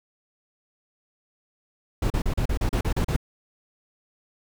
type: noise bursts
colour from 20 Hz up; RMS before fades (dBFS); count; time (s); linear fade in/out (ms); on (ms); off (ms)
brown; -23; 10; 2.02-3.164; 5; 82; 36
effects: none